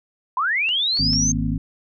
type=linear sweep; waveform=sine; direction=up; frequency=956 to 6410 Hz; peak=-18 dBFS; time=0.37-1.32 s; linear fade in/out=2 ms
type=clicks; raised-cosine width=0.2 ms; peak=-21 dBFS; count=3; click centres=0.69 / 0.972 / 1.133 s
type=harmonic tone; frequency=52.7 Hz; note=G#1; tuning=26 cents sharp; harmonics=1 / 2 / 3 / 5; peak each=-26 / -29 / -25 / -27 dBFS; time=0.99-1.58 s; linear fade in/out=5 ms
type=tone; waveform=sine; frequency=233.1 Hz; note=A#3; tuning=in tune; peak=-25 dBFS; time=1.01-1.58 s; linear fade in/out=50 ms
effects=none